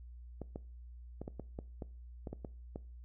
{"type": "clicks", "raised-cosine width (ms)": 2, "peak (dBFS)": -28, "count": 11, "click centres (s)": [0.417, 0.559, 1.216, 1.279, 1.397, 1.589, 1.822, 2.272, 2.33, 2.448, 2.759], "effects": ["noise-tail reverb RT60 0.4 s tail -21 dB re dry", "added 60 Hz sine -48 dBFS peak until 3.04 s"]}